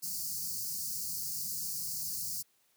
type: band-stop noise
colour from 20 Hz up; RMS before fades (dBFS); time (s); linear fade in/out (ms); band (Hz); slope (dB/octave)
white; -37; 0.02-2.43; 20; 210 to 4400; 96
effects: white hiss -71 dBFS RMS until 2.76 s + high-pass 100 Hz 12 dB/octave